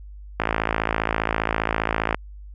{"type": "click train", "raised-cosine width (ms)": 0.5, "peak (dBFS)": -5, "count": 97, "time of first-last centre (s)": [0.4, 2.145], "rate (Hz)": 55, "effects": ["added 50 Hz sine -37 dBFS peak until 2.54 s"]}